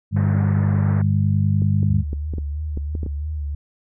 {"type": "harmonic tone", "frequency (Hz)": 50.1, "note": "G1", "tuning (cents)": 38, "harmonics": [2, 3, 4], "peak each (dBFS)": [-17, -21, -23], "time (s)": [0.11, 2.04], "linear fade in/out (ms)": 50}
{"type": "band-pass noise", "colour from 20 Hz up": "pink", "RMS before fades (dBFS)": -34, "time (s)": [0.16, 1.02], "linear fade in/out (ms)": 5, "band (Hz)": [120, 1900], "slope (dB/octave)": 48}
{"type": "clicks", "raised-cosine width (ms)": 3, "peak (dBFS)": -17, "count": 9, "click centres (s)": [1.62, 1.83, 2.131, 2.337, 2.383, 2.774, 2.952, 3.032, 3.063]}
{"type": "tone with vibrato", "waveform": "sine", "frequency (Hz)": 74.5, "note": "D2", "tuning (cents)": 25, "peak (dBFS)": -23, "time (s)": [1.89, 3.55], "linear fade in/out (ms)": 5, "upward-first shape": "sine", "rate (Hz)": 3, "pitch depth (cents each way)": 65}
{"effects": []}